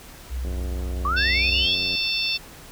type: tone with pitch glide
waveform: sine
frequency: 62.5 to 65.08 Hz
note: B1 to C2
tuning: +21 to -9 cents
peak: -25 dBFS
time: 0.29-1.68 s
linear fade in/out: 50 ms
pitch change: +70 cents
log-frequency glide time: 0.95-1.57 s
type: click train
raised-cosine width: 2 ms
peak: -24 dBFS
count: 137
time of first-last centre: 0.45-1.951 s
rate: 90.6 Hz
type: linear sweep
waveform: sine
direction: up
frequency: 1100 to 3488 Hz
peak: -21 dBFS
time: 1.05-1.75 s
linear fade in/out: 2 ms
type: harmonic tone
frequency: 890 Hz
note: A5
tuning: 20 cents sharp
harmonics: 3 / 4 / 5 / 6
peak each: -26 / -27 / -28 / -29 dBFS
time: 1.16-2.38 s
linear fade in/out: 20 ms
effects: pink hiss -44 dBFS RMS until 2.71 s